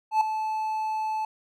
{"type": "tone with ADSR envelope", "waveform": "triangle", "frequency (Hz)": 870, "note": "A5", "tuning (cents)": -20, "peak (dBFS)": -14, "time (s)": [0.11, 1.25], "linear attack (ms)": 100, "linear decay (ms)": 3, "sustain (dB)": -10, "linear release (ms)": 3, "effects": []}